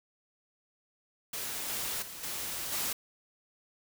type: noise with level steps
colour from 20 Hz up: white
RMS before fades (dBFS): -37 / -35 / -44 / -37 / -33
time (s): 1.33-2.93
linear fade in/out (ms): 5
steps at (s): 1.68 / 2.02 / 2.23 / 2.72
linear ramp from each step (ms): 5
effects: none